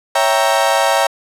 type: chord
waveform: 35% pulse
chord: C# diminished seventh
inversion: none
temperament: equal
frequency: 554.4 / 659.3 / 784 / 932.3 Hz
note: C#5 / E5 / G5 / Bb5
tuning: 0 / 0 / 0 / 0 cents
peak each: -16 dBFS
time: 0.15-1.07 s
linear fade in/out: 5 ms
effects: low-pass 12000 Hz 12 dB/octave